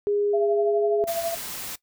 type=tone with pitch glide; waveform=sine; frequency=410 to 415.2 Hz; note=G#4 to G#4; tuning=-22 to 0 cents; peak=-20 dBFS; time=0.07-1.04 s; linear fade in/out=0 ms; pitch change=+22 cents; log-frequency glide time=0.48-0.92 s
type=tone with tremolo; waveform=sine; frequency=673 Hz; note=E5; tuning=36 cents sharp; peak=-22 dBFS; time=0.33-1.35 s; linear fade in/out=10 ms; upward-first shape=triangle; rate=12 Hz; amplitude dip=70%
type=noise; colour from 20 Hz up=white; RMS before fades=-34 dBFS; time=1.07-1.76 s; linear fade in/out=10 ms
effects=noise-tail reverb RT60 0.1 s tail -19 dB re dry